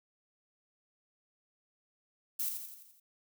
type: noise with echo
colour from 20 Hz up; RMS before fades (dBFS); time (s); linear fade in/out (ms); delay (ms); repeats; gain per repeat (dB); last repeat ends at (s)
violet; -34; 2.39-2.49; 5; 85; 6; -5; 3
effects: none